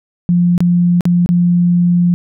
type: tone with dropouts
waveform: sine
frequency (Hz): 175.1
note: F3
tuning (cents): +5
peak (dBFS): -8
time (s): 0.29-2.14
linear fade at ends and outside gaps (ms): 0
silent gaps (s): 0.579-0.605 / 1.008-1.054 / 1.261-1.29
effects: none